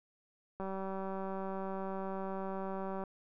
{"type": "click train", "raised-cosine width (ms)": 1, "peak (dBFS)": -27, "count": 469, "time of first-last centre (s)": [0.6, 3.038], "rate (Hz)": 192, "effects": []}